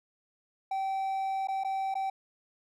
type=tone with dropouts; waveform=triangle; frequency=773 Hz; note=G5; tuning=24 cents flat; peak=-27 dBFS; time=0.71-2.1 s; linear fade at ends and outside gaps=5 ms; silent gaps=1.473-1.484 / 1.637-1.646 / 1.942-1.952 s; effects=none